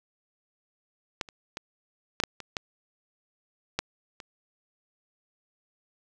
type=clicks; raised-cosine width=0.2 ms; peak=-12 / -28 / -17 / -7 / -6 / -22 / -12 / -9 / -24 dBFS; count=9; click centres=1.212 / 1.288 / 1.571 / 2.201 / 2.237 / 2.403 / 2.568 / 3.79 / 4.202 s; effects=none